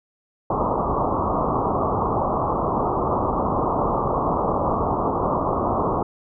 white low-pass noise, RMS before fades -22 dBFS, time 0.5-6.03 s, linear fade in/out 5 ms, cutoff 1200 Hz, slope 96 dB/octave, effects none

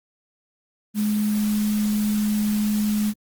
sine tone in noise, 210.7 Hz, G#3, 25 cents sharp, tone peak -19 dBFS, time 0.94-3.14 s, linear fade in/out 50 ms, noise white, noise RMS -35 dBFS, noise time 0.94-3.14 s, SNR +13 dB, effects Opus 24 kbps

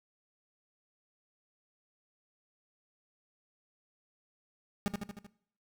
40% pulse tone with echo, 202.7 Hz, G#3, 42 cents flat, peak -27 dBFS, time 4.86-4.88 s, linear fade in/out 0 ms, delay 77 ms, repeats 5, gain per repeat -4 dB, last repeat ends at 5.265 s, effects noise-tail reverb RT60 0.6 s tail -18 dB re dry

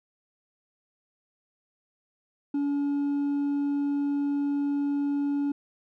sine tone with hard clipping, 284.8 Hz, C#4, 47 cents sharp, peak -25 dBFS, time 2.54-5.52 s, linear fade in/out 5 ms, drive 2 dB, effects none

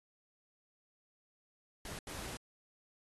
pink noise bursts at uneven times, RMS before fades -45 dBFS, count 2, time 1.85-1.99 / 2.07-2.37 s, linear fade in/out 2 ms, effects AAC 32 kbps

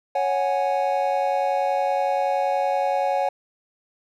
triangle chord, C# suspended fourth, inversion none, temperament equal, 554.4 / 740 / 830.6 Hz, C#5 / F#5 / G#5, 0 / 0 / 0 cents, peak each -22 / -22 / -23 dBFS, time 0.15-3.29 s, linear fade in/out 5 ms, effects none

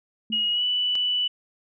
sine tone with exponential decay, 219.1 Hz, A3, 7 cents flat, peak -29 dBFS, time 0.3-0.57 s, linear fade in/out 2 ms, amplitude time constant 58 ms
sine tone with pitch glide, 2888 to 2969 Hz, F#7 to F#7, -43 to +5 cents, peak -21 dBFS, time 0.32-1.28 s, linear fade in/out 10 ms, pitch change +48 cents, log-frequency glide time 0.52-0.64 s
click, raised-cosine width 0.2 ms, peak -20 dBFS, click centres 0.954 s
effects none

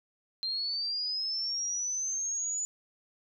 sine linear sweep, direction up, 4133 to 6970 Hz, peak -30 dBFS, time 0.43-2.65 s, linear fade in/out 0 ms, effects none

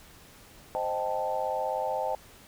sine chord, A half-diminished seventh, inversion first, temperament equal, 523.3 / 622.3 / 784 / 880 Hz, C5 / Eb5 / G5 / A5, 0 / 0 / 0 / 0 cents, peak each -33 dBFS, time 0.75-2.15 s, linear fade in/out 0 ms, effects pink hiss -53 dBFS RMS until 2.47 s

